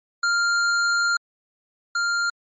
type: tone pair in turn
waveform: square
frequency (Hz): 1396.9 / 1396.9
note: F6 / F6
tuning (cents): 0 / 0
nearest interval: unison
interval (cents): 0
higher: neither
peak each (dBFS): -19 / -21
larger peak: first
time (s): 0.23-1.17 / 1.95-2.3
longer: first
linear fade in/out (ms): 5
effects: MP3 32 kbps